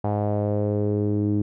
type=tone with low-pass filter sweep; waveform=sawtooth; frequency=103.83 Hz; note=G#2; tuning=in tune; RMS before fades=-23 dBFS; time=0.04-1.42 s; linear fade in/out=5 ms; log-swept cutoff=770 to 300 Hz; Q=3.5; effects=none